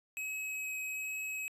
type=tone with vibrato; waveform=square; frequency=2551 Hz; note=D#7; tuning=43 cents sharp; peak=-37 dBFS; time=0.17-1.48 s; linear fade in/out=0 ms; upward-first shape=triangle; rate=1.2 Hz; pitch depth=9 cents each way; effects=resampled to 32000 Hz